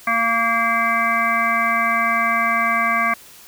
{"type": "harmonic tone", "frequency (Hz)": 230, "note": "A#3", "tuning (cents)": -23, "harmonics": [1, 3, 5, 7, 9, 10], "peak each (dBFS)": [-29, -25, -19, -24, -22, -26], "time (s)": [0.07, 3.14], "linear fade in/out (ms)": 5, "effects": ["white hiss -44 dBFS RMS until 3.47 s"]}